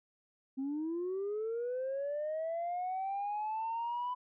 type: linear sweep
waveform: sine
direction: up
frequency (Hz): 260.9 to 1000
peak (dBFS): -32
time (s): 0.57-4.15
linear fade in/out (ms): 20
effects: tanh soft clip ceiling -31 dBFS